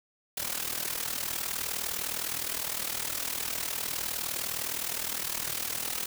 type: noise with amplitude modulation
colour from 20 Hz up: white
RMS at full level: -30 dBFS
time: 0.37-6.06 s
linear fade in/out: 5 ms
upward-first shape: sine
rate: 39.6 Hz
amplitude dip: 75%
effects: none